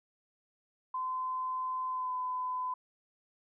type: tone with pitch glide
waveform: sine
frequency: 1026 to 1010.1 Hz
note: C6 to B5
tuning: -34 to +39 cents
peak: -32 dBFS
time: 0.94-2.74 s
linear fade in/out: 5 ms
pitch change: -27 cents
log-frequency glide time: 1.89-2.14 s
effects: none